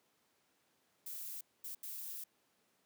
violet noise bursts at uneven times, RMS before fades -45 dBFS, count 3, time 1.06-1.41 / 1.64-1.75 / 1.83-2.24 s, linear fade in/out 5 ms, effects pink hiss -75 dBFS RMS until 2.85 s + high-pass 200 Hz 12 dB/octave

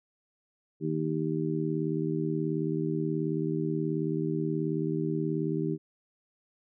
harmonic tone, 78.6 Hz, D#2, 18 cents sharp, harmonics 2 / 3 / 4 / 5, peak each -31 / -36 / -32 / -33 dBFS, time 0.8-5.78 s, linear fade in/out 50 ms, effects none

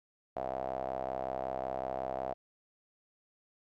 sawtooth tone with band-pass filter, 65.41 Hz, C2, in tune, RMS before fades -37 dBFS, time 0.36-2.34 s, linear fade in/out 5 ms, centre 680 Hz, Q 6.4, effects none

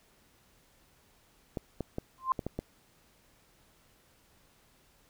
clicks, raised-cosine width 2 ms, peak -20 dBFS, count 6, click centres 1.572 / 1.807 / 1.984 / 2.392 / 2.466 / 2.59 s
sine tone with exponential growth, 1046.5 Hz, C6, in tune, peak -20 dBFS, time 2.18-2.32 s, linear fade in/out 1 ms, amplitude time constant 29 ms
effects pink hiss -65 dBFS RMS until 5.09 s

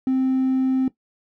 triangle tone, 261.6 Hz, C4, in tune, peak -14 dBFS, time 0.07-0.88 s, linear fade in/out 2 ms, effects noise-tail reverb RT60 0.1 s tail -18 dB re dry + tanh soft clip ceiling -13 dBFS

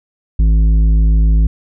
triangle tone with tanh clipping, 53.6 Hz, A1, 45 cents flat, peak -9 dBFS, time 0.39-1.47 s, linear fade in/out 5 ms, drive 13 dB, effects none

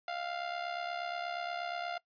sawtooth tone with amplitude modulation, 698.5 Hz, F5, in tune, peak -29 dBFS, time 0.08-1.98 s, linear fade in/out 2 ms, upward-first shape sine, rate 68.4 Hz, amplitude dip 65%, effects noise-tail reverb RT60 0.1 s tail -21 dB re dry + resampled to 11025 Hz

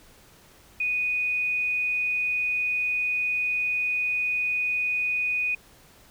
sine tone, 2480 Hz, D#7, 6 cents flat, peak -23 dBFS, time 0.8-5.55 s, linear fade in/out 5 ms, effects pink hiss -54 dBFS RMS until 6.1 s

